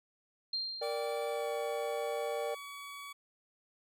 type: tone with exponential decay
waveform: sine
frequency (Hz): 4186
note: C8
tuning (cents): 0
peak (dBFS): -31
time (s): 0.53-1.59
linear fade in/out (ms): 5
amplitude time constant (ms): 230
type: chord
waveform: triangle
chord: G minor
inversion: first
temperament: equal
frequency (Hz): 466.2 / 587.3 / 784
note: Bb4 / D5 / G5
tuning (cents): 0 / 0 / 0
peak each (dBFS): -35 / -35 / -39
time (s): 0.81-2.55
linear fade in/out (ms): 10
type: tone with pitch glide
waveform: 20% pulse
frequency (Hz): 1156 to 1132.9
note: D6 to C#6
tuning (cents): -28 to +37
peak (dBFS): -39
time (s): 0.82-3.13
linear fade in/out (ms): 10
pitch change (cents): -35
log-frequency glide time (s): 1.29-1.49
effects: none

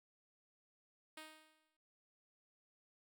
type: tone with exponential decay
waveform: 5% pulse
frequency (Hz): 312.1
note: D#4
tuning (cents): +5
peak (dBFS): -37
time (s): 1.17-1.77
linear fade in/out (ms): 5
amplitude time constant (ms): 130
effects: none

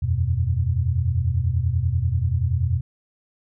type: chord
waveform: sine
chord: E suspended second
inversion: none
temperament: just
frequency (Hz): 82.41 / 92.71 / 123.61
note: E2 / F#2 / B2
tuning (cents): 0 / +4 / +2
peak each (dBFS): -23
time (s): 0.02-2.81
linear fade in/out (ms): 10
effects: none

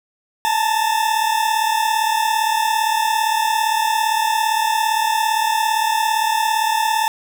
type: tone pair together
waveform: 40% pulse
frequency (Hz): 867.4 / 905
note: A5 / A5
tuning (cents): -25 / +48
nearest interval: minor second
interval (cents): 73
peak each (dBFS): -18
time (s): 0.45-7.08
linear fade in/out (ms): 0
effects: none

